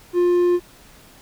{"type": "tone", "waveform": "triangle", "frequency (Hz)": 353, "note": "F4", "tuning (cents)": 19, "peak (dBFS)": -12, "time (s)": [0.13, 0.6], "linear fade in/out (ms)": 50, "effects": ["pink hiss -48 dBFS RMS until 1.21 s"]}